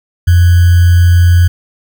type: tone with sample-and-hold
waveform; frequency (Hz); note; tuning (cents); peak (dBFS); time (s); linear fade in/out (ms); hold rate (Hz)
sine; 87.31; F2; 0; -3; 0.27-1.48; 10; 1575
effects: none